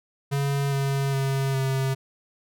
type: tone with pitch steps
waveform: square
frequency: 140 / 137.91 / 135.86 / 133.83 Hz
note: C#3 / C#3 / C#3 / C3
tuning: +18 / -9 / -34 / +39 cents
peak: -23 dBFS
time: 0.31-1.95 s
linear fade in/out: 20 ms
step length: 410 ms
effects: none